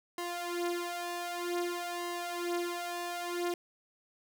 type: tone with flanger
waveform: sawtooth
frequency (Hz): 349.2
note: F4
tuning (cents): 0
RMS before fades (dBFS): -36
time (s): 0.18-3.54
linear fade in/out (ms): 2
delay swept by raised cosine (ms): 1 to 4.6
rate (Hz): 0.53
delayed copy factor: +0.8
effects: none